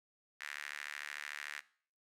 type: tone with high-pass filter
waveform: sawtooth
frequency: 73.42 Hz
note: D2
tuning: in tune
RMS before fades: -45 dBFS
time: 0.4-1.61 s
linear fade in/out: 20 ms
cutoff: 1800 Hz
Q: 3.6
effects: noise-tail reverb RT60 0.5 s tail -19 dB re dry + low-pass 12000 Hz 12 dB/octave